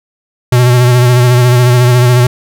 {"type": "tone with vibrato", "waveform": "square", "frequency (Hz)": 123.47, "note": "B2", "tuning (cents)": 0, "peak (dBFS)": -5, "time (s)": [0.52, 2.27], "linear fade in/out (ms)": 5, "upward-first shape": "sine", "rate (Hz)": 14, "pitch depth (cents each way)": 34, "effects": []}